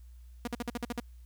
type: tone bursts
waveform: sawtooth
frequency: 239 Hz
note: A#3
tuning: 43 cents sharp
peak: -28 dBFS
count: 8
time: 0.45-0.999 s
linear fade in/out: 2 ms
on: 24 ms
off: 51 ms
effects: added 60 Hz sine -48 dBFS peak until 1.25 s + white hiss -71 dBFS RMS until 1.25 s